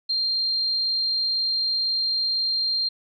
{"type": "tone", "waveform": "sine", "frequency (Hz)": 4186, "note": "C8", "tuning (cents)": 0, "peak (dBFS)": -21, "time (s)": [0.09, 2.89], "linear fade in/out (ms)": 10, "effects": []}